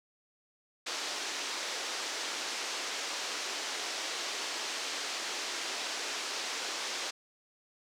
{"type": "band-pass noise", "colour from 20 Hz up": "white", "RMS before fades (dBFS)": -37, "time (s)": [0.86, 7.11], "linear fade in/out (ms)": 10, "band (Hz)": [300, 6300], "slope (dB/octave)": 24, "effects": []}